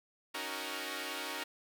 5% pulse chord, D# minor seventh, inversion third, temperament equal with one note detuned, 278.8 / 311.1 / 370 / 466.2 Hz, C#4 / D#4 / F#4 / A#4, +10 / 0 / 0 / 0 cents, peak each -32 dBFS, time 0.34-1.44 s, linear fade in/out 10 ms, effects none

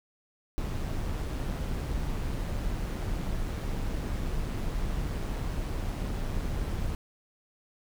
brown noise with amplitude modulation, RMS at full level -30 dBFS, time 0.58-6.95 s, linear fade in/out 0 ms, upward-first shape sine, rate 144 Hz, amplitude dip 30%, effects none

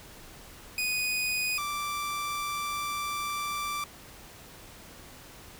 sawtooth tone pair in turn, 2485 / 1172.8 Hz, D#7 / D6, -3 / -3 cents, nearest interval octave + minor second, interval 1300 cents, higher first, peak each -24 / -27 dBFS, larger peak first, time 0.78-1.58 / 1.58-3.84 s, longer second, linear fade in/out 2 ms, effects pink hiss -49 dBFS RMS until 5.59 s

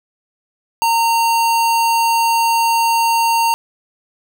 square tone, 920 Hz, A#5, 23 cents flat, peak -13 dBFS, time 0.82-3.54 s, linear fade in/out 0 ms, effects none

